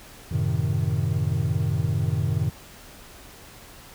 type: chord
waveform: triangle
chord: F# diminished seventh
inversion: none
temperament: equal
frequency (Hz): 92.5 / 110 / 130.81 / 155.56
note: F#2 / A2 / C3 / Eb3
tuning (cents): 0 / 0 / 0 / 0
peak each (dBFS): -25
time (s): 0.31-2.5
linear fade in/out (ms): 10
effects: pink hiss -46 dBFS RMS until 3.94 s